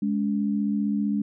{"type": "tone pair together", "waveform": "sine", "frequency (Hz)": [207.8, 283.2], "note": ["G#3", "C#4"], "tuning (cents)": [1, 37], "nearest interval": "perfect fourth", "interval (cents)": 536, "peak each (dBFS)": [-23, -28], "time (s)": [0.02, 1.22], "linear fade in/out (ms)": 5, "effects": []}